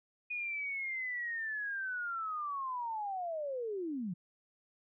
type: linear sweep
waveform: sine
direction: down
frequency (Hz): 2474 to 164.2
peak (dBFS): -35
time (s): 0.3-4.14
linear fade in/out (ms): 10
effects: none